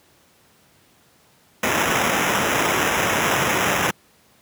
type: noise with sample-and-hold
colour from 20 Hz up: white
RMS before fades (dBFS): -20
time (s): 1.63-3.91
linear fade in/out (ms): 5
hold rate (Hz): 4410
effects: pink hiss -56 dBFS RMS until 4.41 s + high-pass 100 Hz 12 dB/octave